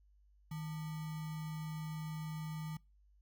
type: tone with sample-and-hold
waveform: sine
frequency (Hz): 156.7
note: D#3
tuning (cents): +13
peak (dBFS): -39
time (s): 0.51-2.77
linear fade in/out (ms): 5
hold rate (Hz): 1050
effects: noise-tail reverb RT60 0.3 s tail -25 dB re dry + added 50 Hz sine -64 dBFS peak until 3.21 s